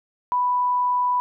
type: tone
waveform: sine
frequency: 989 Hz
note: B5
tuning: 2 cents sharp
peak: -18 dBFS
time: 0.32-1.2 s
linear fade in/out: 0 ms
effects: none